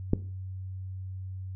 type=click; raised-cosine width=3 ms; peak=-9 dBFS; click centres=0.134 s; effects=noise-tail reverb RT60 0.4 s tail -17 dB re dry + added 94 Hz sine -35 dBFS peak until 1.55 s